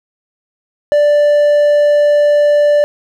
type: tone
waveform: triangle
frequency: 587.3 Hz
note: D5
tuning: in tune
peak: -5 dBFS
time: 0.92-2.84 s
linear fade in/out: 0 ms
effects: none